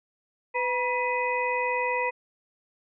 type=harmonic tone with a mistuned harmonic; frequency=500 Hz; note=B4; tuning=21 cents sharp; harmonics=1 / 2 / 4 / 5; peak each=-29 / -28 / -31 / -32 dBFS; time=0.54-2.11 s; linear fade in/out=20 ms; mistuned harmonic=2; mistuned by=-63 cents; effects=none